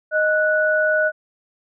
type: tone pair together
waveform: sine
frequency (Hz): 620.6 / 1476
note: D#5 / F#6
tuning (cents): -5 / -5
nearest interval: octave + minor third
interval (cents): 1500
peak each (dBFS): -18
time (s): 0.11-1.12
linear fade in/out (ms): 50
effects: none